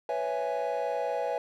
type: chord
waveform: triangle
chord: C# minor seventh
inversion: third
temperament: equal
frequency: 493.9 / 554.4 / 659.3 / 830.6 Hz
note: B4 / C#5 / E5 / G#5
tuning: 0 / 0 / 0 / 0 cents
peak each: -31 dBFS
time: 0.09-1.38 s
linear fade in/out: 2 ms
effects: tanh soft clip ceiling -20 dBFS